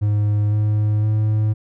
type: tone with pitch steps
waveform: triangle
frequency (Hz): 104.3 / 105.88 / 107.48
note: G#2 / G#2 / A2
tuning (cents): +8 / +34 / -40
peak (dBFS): -13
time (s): 0.01-1.54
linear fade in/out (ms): 20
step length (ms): 510
effects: none